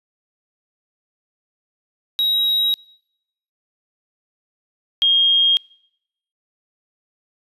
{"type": "tone pair in turn", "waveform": ["triangle", "sine"], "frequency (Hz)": [3826, 3238], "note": ["A#7", "G#7"], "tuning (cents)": [44, -45], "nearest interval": "minor third", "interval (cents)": 289, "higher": "first", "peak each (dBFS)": [-14, -12], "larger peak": "second", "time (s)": [[2.19, 2.74], [5.02, 5.57]], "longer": "neither", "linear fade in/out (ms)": 0, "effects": ["noise-tail reverb RT60 0.8 s tail -26 dB re dry", "resampled to 32000 Hz"]}